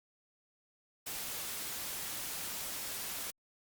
white noise, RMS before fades -40 dBFS, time 1.06-3.31 s, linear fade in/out 10 ms, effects Opus 48 kbps

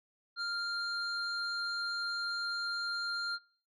sine tone pair together, 1396.9 / 4186 Hz, F6 / C8, 0 / 0 cents, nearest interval octave + perfect fifth, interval 1900 cents, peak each -34 / -35 dBFS, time 0.36-3.39 s, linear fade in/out 50 ms, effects noise-tail reverb RT60 0.5 s tail -24 dB re dry + tanh soft clip ceiling -29 dBFS

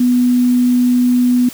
sine tone, 246.9 Hz, B3, in tune, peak -9 dBFS, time 0-1.49 s, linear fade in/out 5 ms, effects white hiss -34 dBFS RMS until 1.53 s

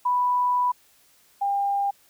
sine tone pair in turn, 987.8 / 800.3 Hz, B5 / G5, 0 / +36 cents, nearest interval major third, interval 364 cents, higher first, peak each -19 / -21 dBFS, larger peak first, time 0.05-0.72 / 1.41-1.91 s, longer first, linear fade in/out 10 ms, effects white hiss -59 dBFS RMS until 2.09 s

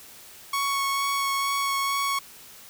sawtooth tone with vibrato, 1108.7 Hz, C#6, in tune, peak -20 dBFS, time 0.53-2.19 s, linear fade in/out 5 ms, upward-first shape sine, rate 2.2 Hz, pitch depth 10 cents each way, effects white hiss -47 dBFS RMS until 2.69 s

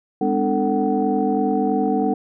sine tone cluster, 205.5 / 254.6 / 297.7 / 444.9 / 752 Hz, G#3 / C4 / D4 / A4 / F#5, -18 / -47 / +24 / +19 / +28 cents, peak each -23 dBFS, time 0.21-2.14 s, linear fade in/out 5 ms, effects tanh soft clip ceiling -6 dBFS

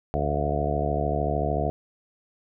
harmonic tone with a mistuned harmonic, 73.42 Hz, D2, in tune, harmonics 1 / 2 / 3 / 4 / 5 / 6 / 7 / 8 / 9 / 10, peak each -29 / -30 / -35 / -35 / -35 / -32 / -35 / -35 / -30 / -31 dBFS, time 0.14-1.7 s, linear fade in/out 0 ms, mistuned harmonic 10, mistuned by -33 cents, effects none

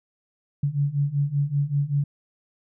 sine beating tone pair, 140 / 145.2 Hz, C#3 / D3, +18 / -19 cents, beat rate 5.2 Hz, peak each -25 / -23 dBFS, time 0.63-2.04 s, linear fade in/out 5 ms, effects none

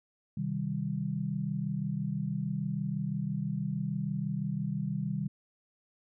sine chord, C minor, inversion none, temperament just, 130.81 / 156.98 / 196.22 Hz, C3 / Eb3 / G3, 0 / +16 / +2 cents, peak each -36 / -34 / -34 dBFS, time 0.37-5.28 s, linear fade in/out 5 ms, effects none

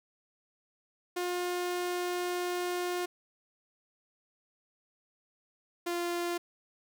sawtooth tone pair in turn, 356.2 / 347.3 Hz, F4 / F4, +34 / -10 cents, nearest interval unison, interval 44 cents, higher first, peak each -27 dBFS, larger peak neither, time 1.16-3.06 / 5.86-6.38 s, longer first, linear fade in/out 10 ms, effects none

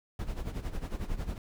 brown noise with tremolo, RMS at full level -32 dBFS, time 0.19-1.38 s, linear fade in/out 2 ms, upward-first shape sine, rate 11 Hz, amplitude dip 75%, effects none

